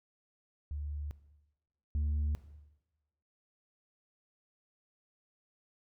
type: tone pair in turn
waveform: sine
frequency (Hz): 73.4 / 74.38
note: D2 / D2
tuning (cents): 0 / +23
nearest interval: unison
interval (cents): 23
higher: second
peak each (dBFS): -35 / -26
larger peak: second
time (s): 0.71-1.11 / 1.95-2.35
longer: neither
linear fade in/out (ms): 0
effects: noise-tail reverb RT60 1.0 s tail -17 dB re dry + tanh soft clip ceiling -28 dBFS